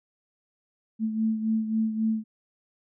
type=beating tone pair; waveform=sine; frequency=220 / 223.7 Hz; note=A3 / A3; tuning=0 / +29 cents; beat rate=3.7 Hz; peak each=-24 / -31 dBFS; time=0.99-2.24 s; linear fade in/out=50 ms; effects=none